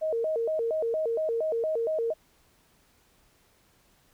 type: tone with vibrato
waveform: sine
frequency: 538 Hz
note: C5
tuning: 48 cents sharp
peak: -25 dBFS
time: 0.01-2.14 s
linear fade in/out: 20 ms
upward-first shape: square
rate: 4.3 Hz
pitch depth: 270 cents each way
effects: pink hiss -64 dBFS RMS until 4.13 s